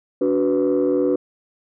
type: chord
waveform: sine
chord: B minor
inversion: first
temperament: equal with one note detuned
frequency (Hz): 287.1 / 370 / 493.9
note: D4 / F#4 / B4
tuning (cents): -39 / 0 / 0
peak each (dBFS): -19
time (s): 0.21-1.16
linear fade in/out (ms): 5
effects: tanh soft clip ceiling -11 dBFS